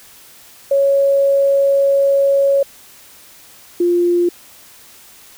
sine tone pair in turn, 554.4 / 349.3 Hz, C#5 / F4, 0 / 0 cents, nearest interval minor sixth, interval 800 cents, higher first, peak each -10 / -11 dBFS, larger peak first, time 0.71-2.63 / 3.8-4.29 s, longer first, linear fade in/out 5 ms, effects white hiss -43 dBFS RMS until 5.37 s

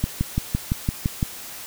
click train, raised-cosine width 5 ms, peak -8 dBFS, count 8, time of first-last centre 0.04-1.228 s, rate 5.89 Hz, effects white hiss -37 dBFS RMS until 1.66 s

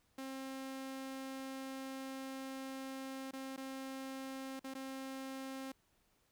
sawtooth tone with dropouts, 266.5 Hz, C4, 32 cents sharp, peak -39 dBFS, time 0.18-5.72 s, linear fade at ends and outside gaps 5 ms, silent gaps 3.311-3.333 / 3.564-3.576 / 4.595-4.642 / 4.739-4.75 s, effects pink hiss -75 dBFS RMS until 6.31 s

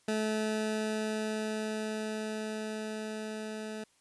20% pulse tone with level ramp, 216.4 Hz, A3, 29 cents flat, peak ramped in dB -24 to -33 dBFS, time 0.08-3.84 s, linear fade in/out 5 ms, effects white hiss -68 dBFS RMS until 4 s + resampled to 24000 Hz

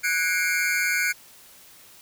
square tone cluster, 1475 / 1631 / 2150 / 2332 Hz, F#6 / G#6 / C7 / D7, -6 / -32 / +47 / -13 cents, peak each -27 / -31 / -27 / -28 dBFS, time 0.03-1.13 s, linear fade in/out 20 ms, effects white hiss -50 dBFS RMS until 2.01 s

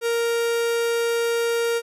45% pulse tone, 466.2 Hz, A#4, in tune, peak -20 dBFS, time 0.01-1.82 s, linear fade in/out 50 ms, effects resampled to 32000 Hz

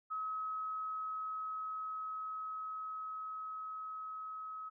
sine tone with level ramp, 1279 Hz, D#6, 47 cents sharp, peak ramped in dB -36 to -42 dBFS, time 0.1-4.7 s, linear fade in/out 20 ms, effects none

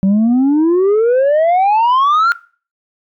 sine exponential sweep, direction up, 187.7 to 1425 Hz, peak -6 dBFS, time 0.03-2.32 s, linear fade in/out 0 ms, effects noise-tail reverb RT60 0.4 s tail -22 dB re dry + tanh soft clip ceiling -8 dBFS

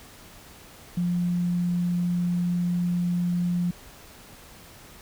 sine tone, 175.8 Hz, F3, 12 cents sharp, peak -22 dBFS, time 0.97-3.71 s, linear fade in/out 5 ms, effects pink hiss -48 dBFS RMS until 5.01 s

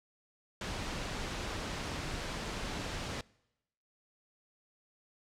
pink noise, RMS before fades -38 dBFS, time 0.61-3.21 s, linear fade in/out 2 ms, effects noise-tail reverb RT60 0.9 s tail -24 dB re dry + low-pass 6000 Hz 12 dB/octave

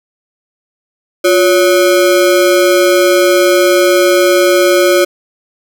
square ring-modulated tone, 458.4 Hz, A#4, 29 cents flat, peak -4 dBFS, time 1.24-5.05 s, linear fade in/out 10 ms, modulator 104 Hz, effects none

